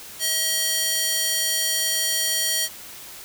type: tone with high-pass filter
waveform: square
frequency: 637 Hz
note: D#5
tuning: 41 cents sharp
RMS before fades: -23 dBFS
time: 0.19-2.69 s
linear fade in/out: 50 ms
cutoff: 3700 Hz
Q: 0.7
effects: white hiss -40 dBFS RMS until 3.24 s